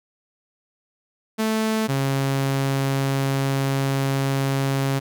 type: tone pair in turn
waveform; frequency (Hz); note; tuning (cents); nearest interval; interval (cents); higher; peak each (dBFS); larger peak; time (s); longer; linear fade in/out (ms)
sawtooth; 219.5 / 136.44; A3 / C#3; -4 / -27; minor sixth; 823; first; -16; neither; 1.38-1.88 / 1.88-5; second; 20
effects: none